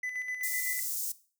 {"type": "tone with tremolo", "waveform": "triangle", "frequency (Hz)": 2003, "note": "B6", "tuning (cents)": 24, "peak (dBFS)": -30, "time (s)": [0.03, 0.8], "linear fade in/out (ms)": 5, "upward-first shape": "square", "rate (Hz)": 7.9, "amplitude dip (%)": 45}
{"type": "high-pass noise", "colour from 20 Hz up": "white", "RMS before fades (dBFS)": -34, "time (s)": [0.43, 1.12], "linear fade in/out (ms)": 5, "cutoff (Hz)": 6000, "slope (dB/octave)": 24}
{"effects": ["noise-tail reverb RT60 0.4 s tail -17 dB re dry"]}